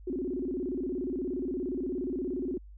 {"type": "tone with vibrato", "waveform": "sine", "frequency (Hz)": 311.1, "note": "D#4", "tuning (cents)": 0, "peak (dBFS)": -30, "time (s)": [0.07, 2.58], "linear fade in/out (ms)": 5, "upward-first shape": "square", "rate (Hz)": 17, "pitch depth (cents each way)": 280, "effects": ["added 50 Hz sine -46 dBFS peak until 2.77 s"]}